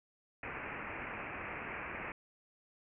white low-pass noise, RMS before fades -43 dBFS, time 0.43-2.12 s, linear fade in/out 2 ms, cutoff 2600 Hz, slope 96 dB/octave, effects none

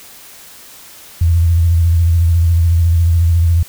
sine tone with vibrato, 84.2 Hz, E2, 37 cents sharp, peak -8 dBFS, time 1.21-3.63 s, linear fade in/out 5 ms, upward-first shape sine, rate 14 Hz, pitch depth 59 cents each way, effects white hiss -38 dBFS RMS until 3.68 s

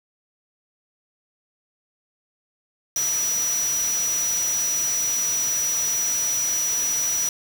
sine tone in noise, 5860 Hz, F#8, 18 cents flat, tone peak -21 dBFS, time 2.96-7.29 s, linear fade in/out 2 ms, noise white, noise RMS -31 dBFS, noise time 2.96-7.29 s, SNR +7 dB, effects none

